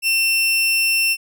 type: tone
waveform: sawtooth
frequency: 2700 Hz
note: E7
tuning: 41 cents sharp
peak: -12 dBFS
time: 0.02-1.17 s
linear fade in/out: 50 ms
effects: none